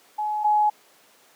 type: tone pair in turn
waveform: sine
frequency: 847 / 843 Hz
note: G#5 / G#5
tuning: +34 / +26 cents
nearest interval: unison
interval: 8 cents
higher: first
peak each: -23 / -16 dBFS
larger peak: second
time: 0.18-0.44 / 0.44-0.7 s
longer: neither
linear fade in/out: 10 ms
effects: pink hiss -55 dBFS RMS until 1.35 s + high-pass 400 Hz 12 dB/octave